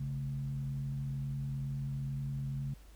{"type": "tone with frequency modulation", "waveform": "sine", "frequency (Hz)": 137.4, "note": "C#3", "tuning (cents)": -15, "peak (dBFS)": -34, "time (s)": [0, 2.74], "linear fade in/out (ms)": 5, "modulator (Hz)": 77.9, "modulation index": 0.48, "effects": ["added 50 Hz sine -52 dBFS peak until 2.95 s", "pink hiss -63 dBFS RMS until 2.95 s"]}